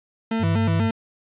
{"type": "tone with vibrato", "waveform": "40% pulse", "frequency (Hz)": 192.7, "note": "G3", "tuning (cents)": -29, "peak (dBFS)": -20, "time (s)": [0.31, 0.91], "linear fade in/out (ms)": 5, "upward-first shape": "square", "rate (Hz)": 4.1, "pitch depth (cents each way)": 270}
{"type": "tone", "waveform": "sine", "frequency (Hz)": 100.1, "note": "G2", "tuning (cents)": 37, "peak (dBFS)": -20, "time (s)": [0.39, 0.91], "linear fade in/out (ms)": 50}
{"effects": ["resampled to 8000 Hz", "9-bit"]}